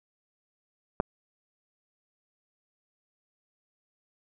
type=clicks; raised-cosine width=1 ms; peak=-10 / -22 dBFS; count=2; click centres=1.001 / 1.006 s; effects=none